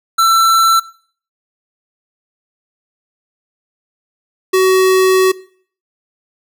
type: tone pair in turn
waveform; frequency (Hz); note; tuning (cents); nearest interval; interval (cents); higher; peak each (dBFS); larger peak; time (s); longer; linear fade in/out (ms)
square; 1339 / 375.7; E6 / F#4; +27 / +26; octave + minor seventh; 2201; first; -9; neither; 0.18-0.8 / 4.53-5.32; second; 10
effects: noise-tail reverb RT60 0.5 s tail -19 dB re dry